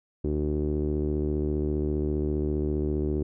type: tone with low-pass filter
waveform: sawtooth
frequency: 75 Hz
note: D2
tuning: 37 cents sharp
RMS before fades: -27 dBFS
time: 0.24-3.23 s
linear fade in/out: 5 ms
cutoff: 360 Hz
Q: 5.1
effects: none